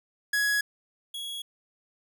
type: tone pair in turn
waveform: 45% pulse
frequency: 1674 / 3334 Hz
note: G#6 / G#7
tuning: +13 / +6 cents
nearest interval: octave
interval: 1193 cents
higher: second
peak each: -23 / -34 dBFS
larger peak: first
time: 0.33-0.61 / 1.14-1.42 s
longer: neither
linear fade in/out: 5 ms
effects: none